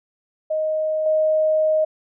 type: tone with level steps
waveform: sine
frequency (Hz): 624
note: D#5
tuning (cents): +5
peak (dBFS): -19 / -15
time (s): 0.5-1.85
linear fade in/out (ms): 10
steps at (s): 1.06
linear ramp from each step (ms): 2
effects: none